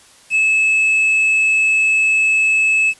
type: tone with quantisation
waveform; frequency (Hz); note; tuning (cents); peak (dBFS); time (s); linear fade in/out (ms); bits
triangle; 2600; E7; -24; -10; 0.3-2.94; 50; 6
effects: white hiss -47 dBFS RMS until 2.99 s + resampled to 24000 Hz